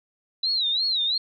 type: tone with vibrato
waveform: sine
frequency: 3951 Hz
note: B7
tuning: in tune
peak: -21 dBFS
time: 0.43-1.18 s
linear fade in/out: 5 ms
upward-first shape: sine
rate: 2.9 Hz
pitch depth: 160 cents each way
effects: none